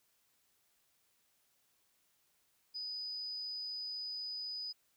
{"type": "tone", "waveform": "sine", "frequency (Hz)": 4978, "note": "D#8", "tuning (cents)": 0, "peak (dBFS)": -39, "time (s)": [2.74, 4.73], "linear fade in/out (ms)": 20, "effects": ["white hiss -75 dBFS RMS until 4.96 s"]}